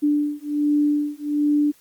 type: beating tone pair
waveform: sine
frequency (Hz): 293.7 / 295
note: D4 / D4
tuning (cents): 0 / +8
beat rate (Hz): 1.3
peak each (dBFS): -21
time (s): 0.02-1.72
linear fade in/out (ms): 20
effects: white hiss -56 dBFS RMS until 1.8 s + Opus 32 kbps